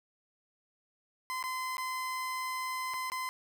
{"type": "tone with dropouts", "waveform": "30% pulse", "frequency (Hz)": 1028, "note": "C6", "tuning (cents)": -31, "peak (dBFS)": -31, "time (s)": [1.3, 3.29], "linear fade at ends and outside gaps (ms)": 0, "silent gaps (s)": [[1.427, 1.439], [1.769, 1.781], [2.937, 2.941], [3.1, 3.119]], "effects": []}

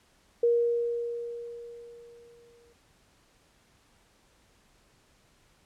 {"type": "tone with exponential decay", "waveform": "sine", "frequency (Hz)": 472.2, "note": "A#4", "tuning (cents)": 22, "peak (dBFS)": -19, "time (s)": [0.43, 2.73], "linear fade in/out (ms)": 5, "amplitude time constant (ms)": 500, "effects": ["pink hiss -64 dBFS RMS until 5.65 s", "low-pass 10000 Hz 12 dB/octave"]}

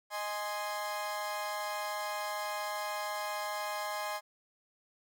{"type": "chord", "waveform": "30% pulse", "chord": "Ab major", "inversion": "second", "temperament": "equal", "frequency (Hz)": [622.3, 830.6, 1046.5], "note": ["Eb5", "Ab5", "C6"], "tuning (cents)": [0, 0, 0], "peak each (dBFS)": [-37, -36, -37], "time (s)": [0.1, 4.21], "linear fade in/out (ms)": 50, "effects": []}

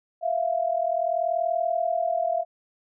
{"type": "tone pair together", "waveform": "sine", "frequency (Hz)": [657.9, 698.5], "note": ["E5", "F5"], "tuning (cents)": [-4, 0], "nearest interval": "minor second", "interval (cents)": 104, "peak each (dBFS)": -25, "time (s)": [0.21, 2.45], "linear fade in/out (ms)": 50, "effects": []}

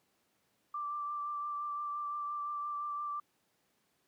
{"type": "tone with vibrato", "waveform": "sine", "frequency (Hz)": 1174.7, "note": "D6", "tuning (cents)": 0, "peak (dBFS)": -35, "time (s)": [0.74, 3.2], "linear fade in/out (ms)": 5, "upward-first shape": "triangle", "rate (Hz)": 5.8, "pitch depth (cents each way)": 19, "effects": ["pink hiss -75 dBFS RMS until 4.07 s", "high-pass 150 Hz 12 dB/octave"]}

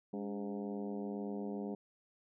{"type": "harmonic tone with a mistuned harmonic", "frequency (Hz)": 102, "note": "G#2", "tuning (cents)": -31, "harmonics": [2, 3, 4, 5, 6, 7, 8, 9], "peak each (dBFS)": [-40, -45, -44, -49, -54, -52, -58, -60], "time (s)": [0.13, 1.75], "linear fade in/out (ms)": 5, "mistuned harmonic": 3, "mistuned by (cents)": -83, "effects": []}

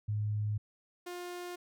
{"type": "tone pair in turn", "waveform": ["sine", "sawtooth"], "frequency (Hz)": [105.4, 354.5], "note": ["G#2", "F4"], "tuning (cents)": [26, 26], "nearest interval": "octave + major sixth", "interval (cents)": 2100, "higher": "second", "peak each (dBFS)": [-30, -36], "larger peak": "first", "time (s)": [[0.08, 0.58], [1.06, 1.56]], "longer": "neither", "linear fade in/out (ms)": 10, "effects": []}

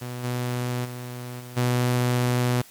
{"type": "tone with level steps", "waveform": "sawtooth", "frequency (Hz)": 123.47, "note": "B2", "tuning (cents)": 0, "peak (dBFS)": [-27, -21, -29, -34, -16], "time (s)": [0.01, 2.62], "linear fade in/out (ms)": 10, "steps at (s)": [0.23, 0.84, 1.39, 1.56], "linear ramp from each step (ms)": 20, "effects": ["white hiss -49 dBFS RMS until 2.7 s", "MP3 96 kbps"]}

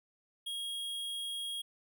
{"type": "tone", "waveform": "square", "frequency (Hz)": 3278, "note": "G#7", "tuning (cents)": -23, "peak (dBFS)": -37, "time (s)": [0.46, 1.62], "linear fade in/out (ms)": 10, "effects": []}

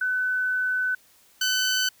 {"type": "tone pair in turn", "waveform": ["sine", "15% pulse"], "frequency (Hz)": [1506, 1511.3], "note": ["F#6", "F#6"], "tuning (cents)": [30, 36], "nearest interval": "unison", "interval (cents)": 6, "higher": "second", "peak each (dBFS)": [-22, -15], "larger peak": "second", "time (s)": [[0.01, 0.95], [1.41, 1.89]], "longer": "first", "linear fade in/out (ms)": 5, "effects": ["white hiss -58 dBFS RMS until 2 s"]}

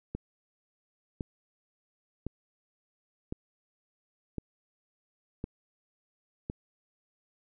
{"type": "click train", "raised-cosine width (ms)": 3, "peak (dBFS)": -21, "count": 7, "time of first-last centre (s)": [0.15, 6.499], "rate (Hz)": 0.945, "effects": []}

